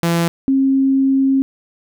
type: tone pair in turn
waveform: sawtooth / sine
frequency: 169 / 269.1 Hz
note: E3 / C4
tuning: +43 / +49 cents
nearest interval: minor sixth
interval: 806 cents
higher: second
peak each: -10 / -11 dBFS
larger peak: first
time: 0.03-0.28 / 0.48-1.42 s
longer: second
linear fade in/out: 0 ms
effects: none